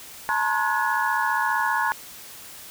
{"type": "tone cluster", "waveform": "sine", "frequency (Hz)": [871, 946, 1068, 1454, 1687], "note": ["A5", "A#5", "C6", "F#6", "G#6"], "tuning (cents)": [-18, 25, 35, -31, 27], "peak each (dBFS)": -27, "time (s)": [0.29, 1.92], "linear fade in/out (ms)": 0, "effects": ["white hiss -42 dBFS RMS until 2.7 s"]}